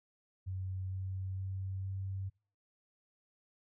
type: tone with pitch steps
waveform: sine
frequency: 93.9 / 94.66 / 95.43 / 96.21 Hz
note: F#2 / F#2 / G2 / G2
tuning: +26 / +40 / -46 / -32 cents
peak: -36 dBFS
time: 0.46-2.3 s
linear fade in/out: 20 ms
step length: 460 ms
effects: noise-tail reverb RT60 0.4 s tail -26 dB re dry